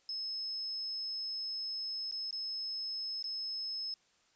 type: tone with dropouts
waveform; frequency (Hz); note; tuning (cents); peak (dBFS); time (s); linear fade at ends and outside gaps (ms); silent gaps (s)
sine; 5190; E8; -28; -36; 0.09-3.94; 1; 2.112-2.123 / 2.309-2.327 / 3.226-3.241
effects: white hiss -70 dBFS RMS until 4.35 s + resampled to 16000 Hz